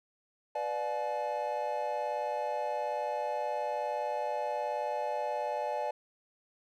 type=chord; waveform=triangle; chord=B diminished seventh; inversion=none; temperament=just; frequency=493.9 / 592.7 / 711.2 / 853.4 Hz; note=B4 / D5 / F5 / Ab5; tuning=0 / +16 / +31 / +47 cents; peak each=-38 / -33 / -38 / -33 dBFS; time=0.55-5.91 s; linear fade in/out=5 ms; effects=none